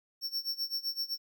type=tone with tremolo; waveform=square; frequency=5450 Hz; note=F8; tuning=43 cents flat; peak=-30 dBFS; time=0.21-1.18 s; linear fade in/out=50 ms; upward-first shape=sine; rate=7.8 Hz; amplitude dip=90%; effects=12-bit